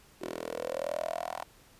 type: tone with high-pass filter sweep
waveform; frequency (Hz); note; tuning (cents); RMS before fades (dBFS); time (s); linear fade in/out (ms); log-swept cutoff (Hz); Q
10% pulse; 41.2; E1; 0; -36; 0.21-1.44; 10; 370 to 820; 8
effects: pink hiss -59 dBFS RMS until 1.79 s + resampled to 32000 Hz